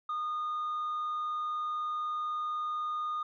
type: tone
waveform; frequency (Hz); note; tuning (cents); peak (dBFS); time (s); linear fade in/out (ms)
sine; 1226; D#6; -26; -29; 0.09-3.23; 5
effects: tanh soft clip ceiling -30 dBFS